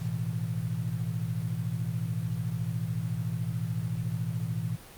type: chord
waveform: sine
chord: A suspended second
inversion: none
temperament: just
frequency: 110 / 123.75 / 165 Hz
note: A2 / B2 / E3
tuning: 0 / +4 / +2 cents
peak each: -33 dBFS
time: 0-4.77 s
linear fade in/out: 20 ms
effects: pink hiss -49 dBFS RMS until 4.97 s + Opus 48 kbps